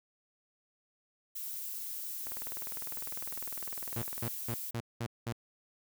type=noise; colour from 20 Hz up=violet; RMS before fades=-40 dBFS; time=1.35-4.71 s; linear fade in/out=10 ms
type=click train; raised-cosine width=0.5 ms; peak=-30 dBFS; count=41; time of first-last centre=2.27-4.28 s; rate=19.9 Hz
type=tone bursts; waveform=sawtooth; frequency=116.8 Hz; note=A#2; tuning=4 cents sharp; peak=-30 dBFS; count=6; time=3.96-5.326 s; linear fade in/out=5 ms; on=61 ms; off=200 ms
effects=none